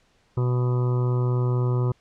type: harmonic tone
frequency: 124.1 Hz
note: B2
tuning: 9 cents sharp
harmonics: 1 / 2 / 3 / 4 / 5 / 6 / 7 / 8 / 9 / 10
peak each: -20 / -38 / -30 / -36 / -46 / -48 / -45 / -39 / -45 / -41 dBFS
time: 0.37-1.92 s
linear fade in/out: 5 ms
effects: pink hiss -63 dBFS RMS until 2 s + low-pass 6000 Hz 12 dB/octave